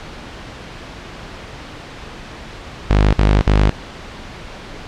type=tone bursts; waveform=sawtooth; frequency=51 Hz; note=G#1; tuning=31 cents flat; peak=-6 dBFS; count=3; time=2.9-3.698 s; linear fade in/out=5 ms; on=230 ms; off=54 ms; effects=pink hiss -33 dBFS RMS until 4.87 s + low-pass 4000 Hz 12 dB/octave

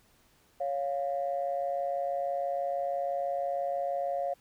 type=tone pair together; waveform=sine; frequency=555.9 / 702 Hz; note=C#5 / F5; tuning=+5 / +9 cents; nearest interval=major third; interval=404 cents; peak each=-31 / -31 dBFS; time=0.6-4.34 s; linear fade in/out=10 ms; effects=tanh soft clip ceiling -21 dBFS + pink hiss -65 dBFS RMS until 4.4 s

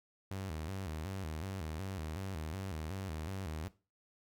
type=tone with vibrato; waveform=sawtooth; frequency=86.8 Hz; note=F2; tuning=10 cents flat; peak=-35 dBFS; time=0.31-3.68 s; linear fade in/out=0 ms; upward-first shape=square; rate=2.7 Hz; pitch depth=180 cents each way; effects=noise-tail reverb RT60 0.3 s tail -17 dB re dry

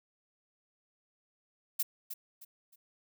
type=noise with echo; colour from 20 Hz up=violet; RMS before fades=-30 dBFS; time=1.79-1.83 s; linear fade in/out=10 ms; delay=310 ms; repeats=3; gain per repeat=-10 dB; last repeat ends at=2.76 s; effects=none

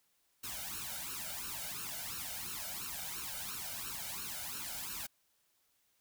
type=noise with flanger; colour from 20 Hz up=white; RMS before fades=-42 dBFS; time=0.43-5.07 s; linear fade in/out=10 ms; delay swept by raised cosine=0.72 to 1.38 ms; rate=2.9 Hz; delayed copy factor=+1; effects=white hiss -75 dBFS RMS until 6 s

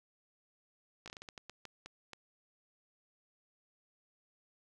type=slowing click train; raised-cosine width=0.2 ms; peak=-29 dBFS; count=12; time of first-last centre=1.06-2.133 s; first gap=17 ms; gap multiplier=1.32; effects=none

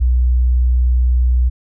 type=tone; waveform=sine; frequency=61.74 Hz; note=B1; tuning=in tune; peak=-10 dBFS; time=0-1.5 s; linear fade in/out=20 ms; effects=none

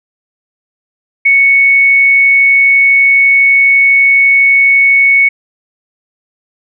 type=tone; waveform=sine; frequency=2217 Hz; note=C#7; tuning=in tune; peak=-4 dBFS; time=1.25-5.29 s; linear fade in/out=10 ms; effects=none

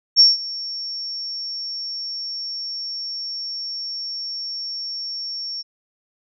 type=tone with ADSR envelope; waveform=sine; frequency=5480 Hz; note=F8; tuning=34 cents flat; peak=-6 dBFS; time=0.16-5.63 s; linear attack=39 ms; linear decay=170 ms; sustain=-20 dB; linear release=25 ms; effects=none

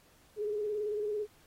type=tone with vibrato; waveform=sine; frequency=420 Hz; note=G#4; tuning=19 cents sharp; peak=-31 dBFS; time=0.36-1.27 s; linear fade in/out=50 ms; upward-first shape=square; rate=18 Hz; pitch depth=34 cents each way; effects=pink hiss -64 dBFS RMS until 1.46 s + AAC 48 kbps

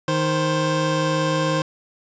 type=tone pair together; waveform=25% pulse; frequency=156.1 / 525.1 Hz; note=D#3 / C5; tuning=+6 / +6 cents; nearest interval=octave + major sixth; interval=2100 cents; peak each=-18 dBFS; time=0.08-1.62 s; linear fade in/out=2 ms; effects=resampled to 16000 Hz + 8-bit

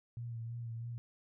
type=tone with vibrato; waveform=sine; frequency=116.54 Hz; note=A#2; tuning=in tune; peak=-39 dBFS; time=0.17-0.98 s; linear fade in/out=0 ms; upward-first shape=sine; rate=3.1 Hz; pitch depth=35 cents each way; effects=none

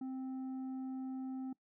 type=tone with tanh clipping; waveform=triangle; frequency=261.6 Hz; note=C4; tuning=in tune; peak=-40 dBFS; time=0.01-1.53 s; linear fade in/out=5 ms; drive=10 dB; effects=noise-tail reverb RT60 0.1 s tail -22 dB re dry

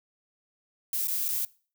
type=noise with dropouts; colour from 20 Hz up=violet; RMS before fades=-29 dBFS; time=0.93-1.45 s; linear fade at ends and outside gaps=2 ms; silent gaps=1.073-1.081 / 1.283-1.287 s; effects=noise-tail reverb RT60 0.4 s tail -22 dB re dry

